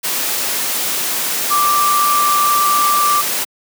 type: tone in noise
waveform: sine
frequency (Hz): 1174.7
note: D6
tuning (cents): 0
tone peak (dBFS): -12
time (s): 1.5-3.22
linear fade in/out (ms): 20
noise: white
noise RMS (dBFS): -19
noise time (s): 0.03-3.45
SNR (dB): +4
effects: high-pass 200 Hz 12 dB/octave